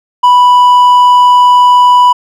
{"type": "tone with hard clipping", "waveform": "sine", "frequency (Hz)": 987, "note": "B5", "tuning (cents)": -1, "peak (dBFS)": -3, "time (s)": [0.23, 2.13], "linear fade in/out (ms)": 10, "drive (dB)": 3, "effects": []}